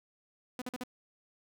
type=tone bursts; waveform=sawtooth; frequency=250 Hz; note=B3; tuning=21 cents sharp; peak=-32 dBFS; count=4; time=0.59-0.836 s; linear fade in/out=2 ms; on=27 ms; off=46 ms; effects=none